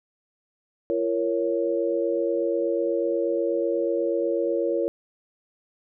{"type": "chord", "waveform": "sine", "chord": "Bb minor", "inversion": "second", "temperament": "equal with one note detuned", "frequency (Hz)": [341.3, 466.2, 554.4], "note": ["F4", "Bb4", "Db5"], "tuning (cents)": [-40, 0, 0], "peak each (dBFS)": -26, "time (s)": [0.9, 4.88], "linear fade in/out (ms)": 0, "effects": []}